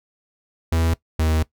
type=tone pair in turn; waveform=45% pulse; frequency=82 / 79.25 Hz; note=E2 / D#2; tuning=-9 / +32 cents; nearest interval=minor second; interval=59 cents; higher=first; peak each=-17 dBFS; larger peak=neither; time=0.72-0.94 / 1.19-1.43 s; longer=second; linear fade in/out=5 ms; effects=noise-tail reverb RT60 0.1 s tail -19 dB re dry